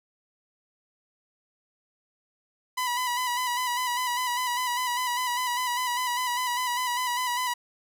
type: tone with vibrato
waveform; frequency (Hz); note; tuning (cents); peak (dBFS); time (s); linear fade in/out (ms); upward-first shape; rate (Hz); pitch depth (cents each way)
sawtooth; 987.8; B5; 0; -22; 2.77-7.54; 10; square; 5; 35
effects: none